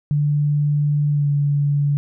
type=tone with pitch glide; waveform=sine; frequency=146.83 to 143.89 Hz; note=D3 to D3; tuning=0 to -35 cents; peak=-15 dBFS; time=0.11-1.97 s; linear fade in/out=0 ms; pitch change=-35 cents; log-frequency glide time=1.11-1.27 s; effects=none